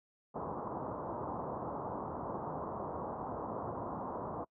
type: low-pass noise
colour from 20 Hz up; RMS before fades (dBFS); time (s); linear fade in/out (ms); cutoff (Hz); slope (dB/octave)
white; -40; 0.34-4.45; 20; 1100; 48
effects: noise-tail reverb RT60 0.1 s tail -26 dB re dry + high-pass 80 Hz 12 dB/octave